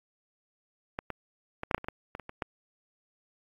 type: clicks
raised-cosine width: 0.5 ms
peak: -17 / -19 / -19 / -14 / -6 / -26 / -25 / -18 / -22 / -26 / -25 / -16 dBFS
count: 12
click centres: 0.989 / 1.103 / 1.634 / 1.712 / 1.746 / 1.78 / 1.844 / 1.885 / 2.151 / 2.197 / 2.294 / 2.422 s
effects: AAC 32 kbps